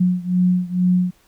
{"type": "beating tone pair", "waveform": "sine", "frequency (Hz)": [180, 182.2], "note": ["F#3", "F#3"], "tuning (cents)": [-47, -26], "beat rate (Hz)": 2.2, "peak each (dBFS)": [-17, -19], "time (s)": [0, 1.11], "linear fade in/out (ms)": 10, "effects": ["pink hiss -57 dBFS RMS until 1.27 s"]}